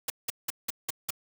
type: noise bursts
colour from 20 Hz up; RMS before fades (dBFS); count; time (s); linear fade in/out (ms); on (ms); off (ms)
white; -30; 6; 0.08-1.106; 5; 21; 180
effects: none